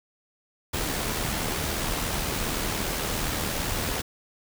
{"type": "noise with amplitude modulation", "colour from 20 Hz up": "pink", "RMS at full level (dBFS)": -27, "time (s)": [0.73, 4.02], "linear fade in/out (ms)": 10, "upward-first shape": "sine", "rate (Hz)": 77.3, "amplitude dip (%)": 35, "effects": []}